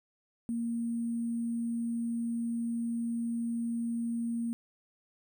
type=tone with sample-and-hold; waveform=sine; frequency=233.1 Hz; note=A#3; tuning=in tune; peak=-30 dBFS; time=0.49-4.53 s; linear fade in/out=0 ms; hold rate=8820 Hz; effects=none